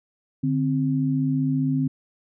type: tone pair together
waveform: sine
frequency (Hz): 147.8 / 262.9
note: D3 / C4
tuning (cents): +11 / +8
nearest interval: minor seventh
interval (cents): 997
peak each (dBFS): -23 / -22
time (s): 0.43-1.88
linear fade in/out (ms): 10
effects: none